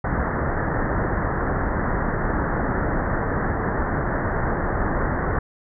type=low-pass noise; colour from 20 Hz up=pink; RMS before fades=-23 dBFS; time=0.04-5.39 s; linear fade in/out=5 ms; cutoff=1900 Hz; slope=96 dB/octave; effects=none